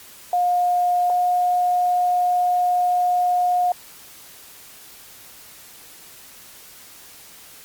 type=tone pair in turn; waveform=sine; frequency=713 / 717.5 Hz; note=F5 / F5; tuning=+36 / +47 cents; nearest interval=unison; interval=11 cents; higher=second; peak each=-16 dBFS; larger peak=neither; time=0.33-1.1 / 1.1-3.72 s; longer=second; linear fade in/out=2 ms; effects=white hiss -44 dBFS RMS until 7.64 s + Opus 48 kbps